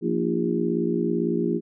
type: harmonic tone with a mistuned harmonic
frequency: 57.9 Hz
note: A#1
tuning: 11 cents flat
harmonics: 3 / 4 / 5 / 6 / 7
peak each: -28 / -27 / -30 / -26 / -28 dBFS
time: 0.01-1.61 s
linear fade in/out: 50 ms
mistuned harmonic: 5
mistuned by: +69 cents
effects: none